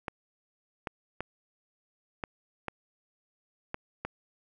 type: clicks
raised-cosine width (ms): 0.5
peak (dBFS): -18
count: 7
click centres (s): 0.082 / 0.872 / 1.206 / 2.238 / 2.683 / 3.744 / 4.05
effects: 10-bit